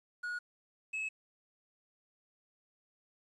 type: tone pair in turn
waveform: triangle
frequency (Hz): 1451 / 2585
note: F#6 / E7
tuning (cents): -34 / -34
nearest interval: minor seventh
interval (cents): 1000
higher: second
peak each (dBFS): -34 / -33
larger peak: second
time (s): 0.23-0.39 / 0.93-1.09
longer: neither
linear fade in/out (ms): 10
effects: resampled to 24000 Hz + 11-bit